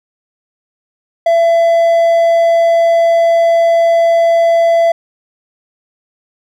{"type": "tone", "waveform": "triangle", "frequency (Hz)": 671, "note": "E5", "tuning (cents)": 31, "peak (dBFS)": -5, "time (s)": [1.26, 4.92], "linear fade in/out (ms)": 5, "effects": []}